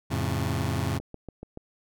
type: chord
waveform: sawtooth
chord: F augmented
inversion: none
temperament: just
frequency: 87.31 / 109.13 / 136.42 Hz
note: F2 / A2 / C#3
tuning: 0 / -14 / -27 cents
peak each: -26 dBFS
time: 0.1-0.99 s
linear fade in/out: 20 ms
type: click train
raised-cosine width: 2 ms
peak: -25 dBFS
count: 5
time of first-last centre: 1-1.574 s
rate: 6.97 Hz
effects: none